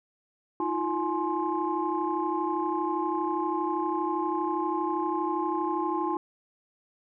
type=tone cluster; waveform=sine; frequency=319.4 / 351.9 / 843 / 1054 Hz; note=D#4 / F4 / G#5 / C6; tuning=+45 / +13 / +26 / +12 cents; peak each=-31 dBFS; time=0.6-6.17 s; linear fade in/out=2 ms; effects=tanh soft clip ceiling -15 dBFS